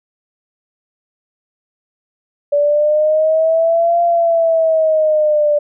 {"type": "exponential two-way sweep", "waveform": "sine", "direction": "up then down", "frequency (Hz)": [576, 690, 587], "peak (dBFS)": -10, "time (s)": [2.52, 5.59], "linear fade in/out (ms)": 10, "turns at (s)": 4.02, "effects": []}